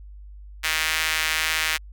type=tone with high-pass filter; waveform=sawtooth; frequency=158 Hz; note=D#3; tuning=27 cents sharp; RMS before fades=-24 dBFS; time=0.63-1.78 s; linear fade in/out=20 ms; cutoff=2000 Hz; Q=1.6; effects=added 50 Hz sine -39 dBFS peak until 1.92 s